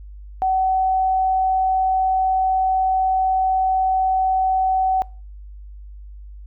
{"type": "tone", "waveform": "sine", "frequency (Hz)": 756, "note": "F#5", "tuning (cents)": 37, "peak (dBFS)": -16, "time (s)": [0.42, 5.02], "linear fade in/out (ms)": 0, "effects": ["noise-tail reverb RT60 0.4 s tail -24 dB re dry", "added 50 Hz sine -35 dBFS peak until 6.46 s"]}